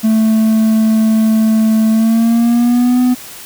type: tone with pitch glide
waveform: triangle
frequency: 220 to 249.8 Hz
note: A3 to B3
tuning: 0 to +20 cents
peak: -6 dBFS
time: 0.03-3.15 s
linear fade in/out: 20 ms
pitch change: +220 cents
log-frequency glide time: 1.9-3 s
effects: white hiss -32 dBFS RMS until 3.45 s